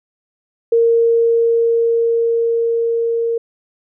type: tone with level ramp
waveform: sine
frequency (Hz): 462.5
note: A#4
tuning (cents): -14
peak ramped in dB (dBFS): -9 to -15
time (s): 0.72-3.38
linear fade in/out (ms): 5
effects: none